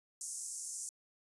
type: band-pass noise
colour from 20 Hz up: white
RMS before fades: -43 dBFS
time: 0.21-0.89 s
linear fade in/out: 0 ms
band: 6000 to 9900 Hz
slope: 48 dB/octave
effects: resampled to 24000 Hz